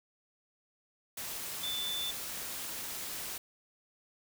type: tone in noise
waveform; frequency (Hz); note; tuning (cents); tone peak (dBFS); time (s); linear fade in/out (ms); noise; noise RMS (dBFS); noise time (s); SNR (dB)
sine; 3520; A7; 0; -34; 1.63-2.11; 5; white; -40; 1.17-3.38; +3
effects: none